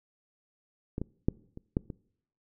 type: clicks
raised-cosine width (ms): 3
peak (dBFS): -20 / -20 / -11 / -29 / -13 / -25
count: 6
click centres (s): 0.981 / 1.016 / 1.285 / 1.574 / 1.769 / 1.902
effects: noise-tail reverb RT60 0.7 s tail -24 dB re dry